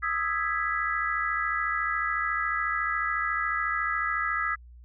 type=chord; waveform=sine; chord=E major seventh; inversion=third; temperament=equal; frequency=1244.5 / 1318.5 / 1661.2 / 1975.5 Hz; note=D#6 / E6 / G#6 / B6; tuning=0 / 0 / 0 / 0 cents; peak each=-31 dBFS; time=0.02-4.56 s; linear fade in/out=20 ms; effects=added 60 Hz sine -46 dBFS peak until 4.84 s